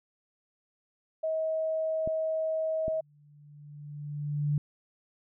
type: tone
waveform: sine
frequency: 637 Hz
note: D#5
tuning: 41 cents sharp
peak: -27 dBFS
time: 1.23-3.01 s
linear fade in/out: 10 ms
type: clicks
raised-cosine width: 3 ms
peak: -24 dBFS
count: 2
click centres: 2.075 / 2.881 s
type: tone with exponential growth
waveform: sine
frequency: 146.83 Hz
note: D3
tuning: in tune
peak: -23 dBFS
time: 2.92-4.58 s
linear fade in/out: 2 ms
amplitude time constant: 360 ms
effects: none

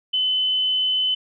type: tone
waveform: sine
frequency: 3029 Hz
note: F#7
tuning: 40 cents sharp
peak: -18 dBFS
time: 0.13-1.15 s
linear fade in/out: 10 ms
effects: none

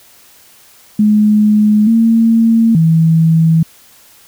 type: tone with pitch steps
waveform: sine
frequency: 211.3 / 227.4 / 162.4 Hz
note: G#3 / A#3 / E3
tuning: +30 / -43 / -26 cents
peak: -6 dBFS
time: 0.99-3.63 s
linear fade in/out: 5 ms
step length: 880 ms
effects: white hiss -44 dBFS RMS until 4.27 s

